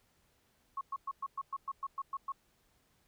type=tone bursts; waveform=sine; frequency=1096 Hz; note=C#6; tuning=20 cents flat; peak=-34 dBFS; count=11; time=0.77-2.321 s; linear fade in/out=5 ms; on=41 ms; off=110 ms; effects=pink hiss -72 dBFS RMS until 3.07 s